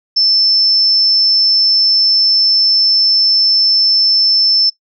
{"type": "tone", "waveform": "sine", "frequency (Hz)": 5300, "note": "E8", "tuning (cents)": 9, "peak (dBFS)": -8, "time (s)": [0.16, 4.7], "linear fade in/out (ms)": 10, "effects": ["noise-tail reverb RT60 0.1 s tail -20 dB re dry"]}